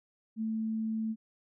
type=tone; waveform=sine; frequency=221 Hz; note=A3; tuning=8 cents sharp; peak=-30 dBFS; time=0.36-1.16 s; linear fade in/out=50 ms; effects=none